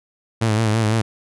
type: tone with vibrato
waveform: sawtooth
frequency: 110 Hz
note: A2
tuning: in tune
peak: -12 dBFS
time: 0.41-1.02 s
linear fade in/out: 10 ms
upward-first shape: sine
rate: 6 Hz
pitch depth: 61 cents each way
effects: resampled to 24000 Hz